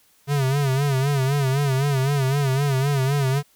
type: tone with vibrato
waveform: square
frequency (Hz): 137.5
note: C#3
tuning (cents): -14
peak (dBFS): -19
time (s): 0.27-3.43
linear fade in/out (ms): 50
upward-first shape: sine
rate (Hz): 3.9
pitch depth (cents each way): 93
effects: white hiss -59 dBFS RMS until 3.55 s